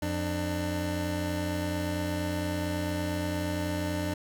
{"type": "tone pair together", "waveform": "25% pulse", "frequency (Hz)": [88.8, 298.7], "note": ["F2", "D4"], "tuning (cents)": [29, 29], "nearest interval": "octave + major sixth", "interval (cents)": 2100, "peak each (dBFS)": -28, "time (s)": [0.02, 4.14], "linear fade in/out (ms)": 5, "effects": []}